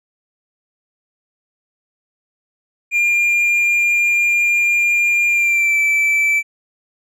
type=tone with pitch glide; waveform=triangle; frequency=2402 to 2322 Hz; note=D7 to D7; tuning=+38 to -20 cents; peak=-11 dBFS; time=2.91-6.43 s; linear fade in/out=50 ms; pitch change=-58 cents; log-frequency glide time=5.3-5.79 s; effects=none